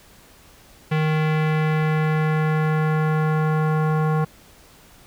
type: tone with low-pass filter sweep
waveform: square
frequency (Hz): 155.56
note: D#3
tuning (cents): 0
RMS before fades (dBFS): -20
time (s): 0.91-4.25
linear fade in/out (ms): 10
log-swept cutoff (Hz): 2500 to 1200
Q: 1.7
effects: pink hiss -50 dBFS RMS until 5.06 s